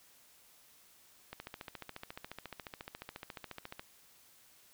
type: click train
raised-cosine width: 0.3 ms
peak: -27 dBFS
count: 36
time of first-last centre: 1.33-3.795 s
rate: 14.2 Hz
effects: white hiss -63 dBFS RMS until 4.73 s